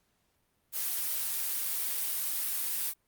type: noise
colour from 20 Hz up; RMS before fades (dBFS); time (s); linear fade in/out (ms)
blue; -32; 0.72-2.94; 50
effects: pink hiss -74 dBFS RMS until 3.07 s + Opus 48 kbps